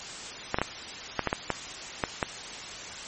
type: clicks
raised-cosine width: 0.5 ms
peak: -9 dBFS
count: 9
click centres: 0.544 / 0.586 / 0.616 / 1.193 / 1.273 / 1.329 / 1.503 / 2.038 / 2.228 s
effects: white hiss -39 dBFS RMS until 3.07 s + MP3 32 kbps